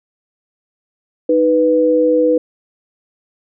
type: tone pair together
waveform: sine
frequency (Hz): 311.1 / 493.9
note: D#4 / B4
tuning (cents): 0 / 0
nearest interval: minor sixth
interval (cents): 800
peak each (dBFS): -15 / -11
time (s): 1.29-2.38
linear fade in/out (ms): 5
effects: none